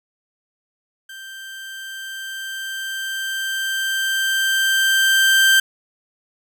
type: tone with level ramp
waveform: 30% pulse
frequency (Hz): 1568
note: G6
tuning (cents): 0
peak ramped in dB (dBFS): -32 to -8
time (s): 1.09-5.6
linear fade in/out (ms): 5
effects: none

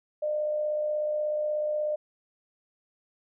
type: tone with amplitude modulation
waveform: sine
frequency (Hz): 604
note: D5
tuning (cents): +48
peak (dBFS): -24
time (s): 0.22-1.96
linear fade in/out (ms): 10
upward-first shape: sine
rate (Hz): 56.5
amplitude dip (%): 35
effects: none

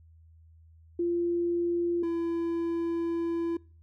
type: tone pair in turn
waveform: sine / triangle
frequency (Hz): 345.2 / 336.3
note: F4 / E4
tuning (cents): -20 / +35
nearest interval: unison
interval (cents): 45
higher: first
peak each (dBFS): -25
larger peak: neither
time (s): 0.99-2.03 / 2.03-3.57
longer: second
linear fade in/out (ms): 5
effects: noise-tail reverb RT60 0.4 s tail -24 dB re dry + added 81 Hz sine -53 dBFS peak until 3.82 s

